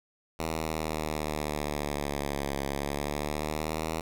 5% pulse exponential two-way sweep, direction down then up, 80.8 to 69.3 to 80.8 Hz, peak -19 dBFS, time 0.39-4.01 s, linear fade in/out 5 ms, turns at 2.63 s, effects none

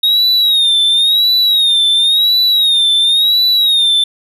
triangle tone with vibrato, 3745 Hz, A#7, 7 cents sharp, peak -7 dBFS, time 0.03-4.04 s, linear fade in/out 5 ms, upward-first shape sine, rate 0.95 Hz, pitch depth 100 cents each way, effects none

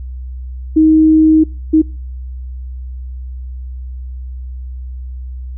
sine tone bursts at uneven times, 314.2 Hz, D#4, 17 cents sharp, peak -5 dBFS, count 2, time 0.76-1.44 / 1.73-1.82 s, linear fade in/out 10 ms, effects noise-tail reverb RT60 0.4 s tail -26 dB re dry + added 63 Hz sine -23 dBFS peak until 5.57 s

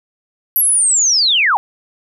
sine linear sweep, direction down, 11820 to 740 Hz, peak -10 dBFS, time 0.56-1.57 s, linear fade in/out 0 ms, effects none

